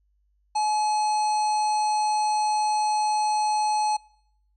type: harmonic tone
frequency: 851 Hz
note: G#5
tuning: 42 cents sharp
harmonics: 1 / 3 / 5 / 7 / 9 / 10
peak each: -21 / -40 / -35 / -39 / -49 / -41 dBFS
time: 0.55-3.97 s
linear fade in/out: 10 ms
effects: noise-tail reverb RT60 0.7 s tail -24 dB re dry + added 50 Hz sine -64 dBFS peak until 4.56 s